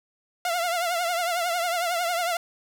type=tone with vibrato; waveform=sawtooth; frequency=694 Hz; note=F5; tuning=11 cents flat; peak=-20 dBFS; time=0.45-2.37 s; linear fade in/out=2 ms; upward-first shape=triangle; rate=11 Hz; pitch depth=94 cents each way; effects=none